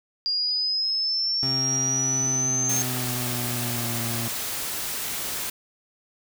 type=exponential sweep; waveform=sine; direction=up; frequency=4800 to 6410 Hz; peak=-22 dBFS; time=0.26-2.82 s; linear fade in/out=0 ms
type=tone with pitch glide; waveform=25% pulse; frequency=132 to 116.25 Hz; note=C3 to A#2; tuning=+16 to -4 cents; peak=-25 dBFS; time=1.43-4.28 s; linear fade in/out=0 ms; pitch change=-220 cents; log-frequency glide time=2.27-4.08 s
type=noise; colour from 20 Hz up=white; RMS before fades=-30 dBFS; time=2.69-5.5 s; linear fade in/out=5 ms
effects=none